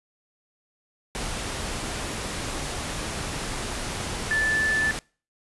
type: tone in noise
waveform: sine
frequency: 1751 Hz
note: A6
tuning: 9 cents flat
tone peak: -21 dBFS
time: 4.31-4.91 s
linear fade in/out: 0 ms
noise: pink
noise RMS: -31 dBFS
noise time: 1.15-4.99 s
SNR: +7 dB
effects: noise-tail reverb RT60 0.4 s tail -25 dB re dry + resampled to 24000 Hz